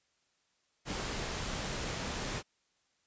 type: noise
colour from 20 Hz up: pink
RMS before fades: -37 dBFS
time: 0.85-2.43 s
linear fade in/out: 50 ms
effects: white hiss -75 dBFS RMS until 3.06 s + resampled to 16000 Hz